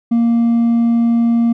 sine tone with hard clipping, 233.1 Hz, A#3, in tune, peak -11 dBFS, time 0.11-1.53 s, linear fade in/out 10 ms, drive 2 dB, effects none

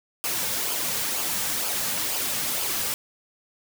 white noise with flanger, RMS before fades -27 dBFS, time 0.24-2.94 s, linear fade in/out 0 ms, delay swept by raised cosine 0.51 to 3.01 ms, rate 2.1 Hz, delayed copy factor -0.5, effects none

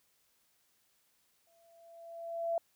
sine tone with exponential growth, 672 Hz, E5, 33 cents sharp, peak -28 dBFS, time 1.47-2.58 s, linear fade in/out 2 ms, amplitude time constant 240 ms, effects white hiss -73 dBFS RMS until 2.75 s

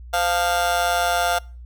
30% pulse tone with amplitude modulation, 698.5 Hz, F5, in tune, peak -12 dBFS, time 0.13-1.39 s, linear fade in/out 10 ms, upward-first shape sine, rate 182 Hz, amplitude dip 85%, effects noise-tail reverb RT60 0.4 s tail -25 dB re dry + added 60 Hz sine -36 dBFS peak until 1.65 s

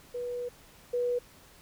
sine tone pair in turn, 487.8 / 487.8 Hz, B4 / B4, -21 / -21 cents, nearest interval unison, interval 0 cents, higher neither, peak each -32 / -26 dBFS, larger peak second, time 0.14-0.49 / 0.93-1.19 s, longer first, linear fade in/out 10 ms, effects pink hiss -56 dBFS RMS until 1.61 s

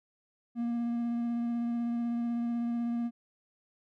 triangle tone with vibrato, 235.9 Hz, A#3, 21 cents sharp, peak -27 dBFS, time 0.55-3.11 s, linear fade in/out 50 ms, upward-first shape sine, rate 16 Hz, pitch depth 12 cents each way, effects none

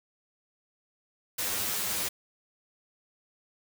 white noise with comb filter, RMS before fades -31 dBFS, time 1.38-2.09 s, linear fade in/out 10 ms, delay 10 ms, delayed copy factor +0.7, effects none

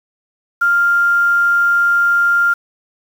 sine tone with quantisation, 1396.9 Hz, F6, in tune, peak -10 dBFS, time 0.61-2.54 s, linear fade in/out 10 ms, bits 6, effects none

